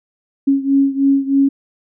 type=beating tone pair; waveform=sine; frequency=274.1 / 277.3 Hz; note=C#4 / C#4; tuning=-19 / +1 cents; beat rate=3.2 Hz; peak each=-13 / -16 dBFS; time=0.47-1.49 s; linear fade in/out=10 ms; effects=none